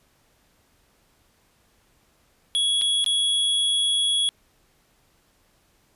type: tone with dropouts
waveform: square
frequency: 3348 Hz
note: G#7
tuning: 13 cents sharp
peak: -20 dBFS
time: 2.55-4.29 s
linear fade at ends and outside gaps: 0 ms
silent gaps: 2.813-2.819 / 3.043-3.062 s
effects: pink hiss -63 dBFS RMS until 5.95 s + resampled to 32000 Hz